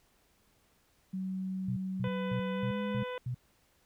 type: tone with pitch glide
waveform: sine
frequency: 188.3 to 205.3 Hz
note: F#3 to G#3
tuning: +31 to -20 cents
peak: -33 dBFS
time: 1.13-3.04 s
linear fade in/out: 10 ms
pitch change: +149 cents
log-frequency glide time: 2.52-2.77 s
type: tone bursts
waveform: sine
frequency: 124.2 Hz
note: B2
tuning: 10 cents sharp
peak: -32 dBFS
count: 6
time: 1.68-3.346 s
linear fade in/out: 5 ms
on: 86 ms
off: 230 ms
type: harmonic tone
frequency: 500 Hz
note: B4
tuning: 21 cents sharp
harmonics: 1 / 2 / 3 / 4 / 5 / 6 / 7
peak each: -37 / -43 / -47 / -49 / -51 / -53 / -54 dBFS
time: 2.04-3.18 s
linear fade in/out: 2 ms
effects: pink hiss -69 dBFS RMS until 3.85 s